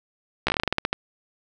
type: slowing click train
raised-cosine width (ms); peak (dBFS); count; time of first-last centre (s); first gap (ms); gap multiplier
0.3; -5; 13; 0.47-0.93; 14; 1.17
effects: none